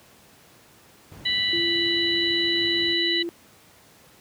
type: noise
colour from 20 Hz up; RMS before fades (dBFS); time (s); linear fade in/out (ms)
brown; -38; 1.11-2.94; 10
type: harmonic tone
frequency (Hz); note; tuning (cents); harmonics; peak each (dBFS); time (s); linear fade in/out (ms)
987.8; B5; 0; 2 / 3 / 4; -27 / -26 / -24; 1.25-3.23; 10
type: tone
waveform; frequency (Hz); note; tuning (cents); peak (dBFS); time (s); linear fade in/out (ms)
sine; 340.8; F4; -42; -27; 1.53-3.29; 0
effects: pink hiss -53 dBFS RMS until 4.2 s + high-pass 100 Hz 12 dB/octave